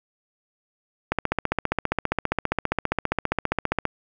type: click train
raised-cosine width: 0.5 ms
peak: -6 dBFS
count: 42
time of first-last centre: 1.12-3.853 s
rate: 15 Hz
effects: none